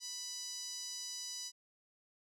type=tone with band-pass filter; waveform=5% pulse; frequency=989 Hz; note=B5; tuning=2 cents sharp; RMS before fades=-44 dBFS; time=0-1.52 s; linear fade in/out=50 ms; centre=5400 Hz; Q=3; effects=none